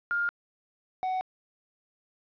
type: tone pair in turn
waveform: sine / triangle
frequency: 1409 / 746.4 Hz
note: F6 / F#5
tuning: +15 / +15 cents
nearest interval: major seventh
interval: 1100 cents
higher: first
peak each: -25 dBFS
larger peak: neither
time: 0.11-0.29 / 1.03-1.21 s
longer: neither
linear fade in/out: 0 ms
effects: resampled to 11025 Hz + 10-bit